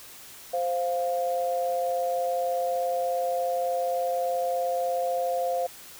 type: tone pair together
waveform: sine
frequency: 521.9 / 698.5 Hz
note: C5 / F5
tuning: -4 / 0 cents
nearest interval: perfect fourth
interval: 504 cents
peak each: -27 dBFS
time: 0.53-5.67 s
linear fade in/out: 10 ms
effects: white hiss -46 dBFS RMS until 5.99 s